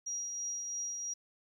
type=tone with tremolo; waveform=sine; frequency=5730 Hz; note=F8; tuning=44 cents sharp; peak=-34 dBFS; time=0.06-1.14 s; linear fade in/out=10 ms; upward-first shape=triangle; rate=3 Hz; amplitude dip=35%; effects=11-bit